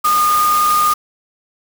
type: tone in noise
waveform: sine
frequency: 1222 Hz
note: D#6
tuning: 32 cents flat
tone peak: -11 dBFS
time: 0.04-0.94 s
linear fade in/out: 10 ms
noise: white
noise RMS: -23 dBFS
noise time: 0.04-0.94 s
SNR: +9 dB
effects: none